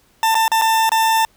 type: tone with dropouts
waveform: 40% pulse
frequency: 893 Hz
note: A5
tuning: 25 cents sharp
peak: -12 dBFS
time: 0.23-1.25 s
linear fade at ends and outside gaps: 1 ms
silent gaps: 0.345-0.352 / 0.48-0.517 / 0.614-0.619 / 0.893-0.918 s
effects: pink hiss -56 dBFS RMS until 1.36 s